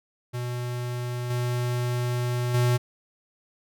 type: tone with level steps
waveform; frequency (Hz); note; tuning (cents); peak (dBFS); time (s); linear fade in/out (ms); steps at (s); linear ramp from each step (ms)
square; 122.5; B2; -14; -29 / -25 / -20; 0.33-2.78; 20; 1.3 / 2.54; 5
effects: none